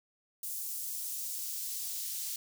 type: noise with high-pass filter sweep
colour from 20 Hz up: white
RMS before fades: -38 dBFS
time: 0.43-2.36 s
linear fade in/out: 2 ms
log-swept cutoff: 8000 to 4400 Hz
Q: 0.86
effects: none